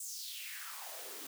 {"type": "noise with high-pass filter sweep", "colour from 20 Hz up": "white", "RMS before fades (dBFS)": -45, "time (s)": [0, 1.27], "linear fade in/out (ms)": 5, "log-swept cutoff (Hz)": [8000, 260], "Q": 3.6, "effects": []}